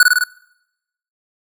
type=tone with echo; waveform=square; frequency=1474 Hz; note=F#6; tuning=7 cents flat; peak=-6 dBFS; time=0-0.03 s; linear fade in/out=2 ms; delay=52 ms; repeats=4; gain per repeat=-2 dB; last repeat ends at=0.238 s; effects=noise-tail reverb RT60 0.9 s tail -24 dB re dry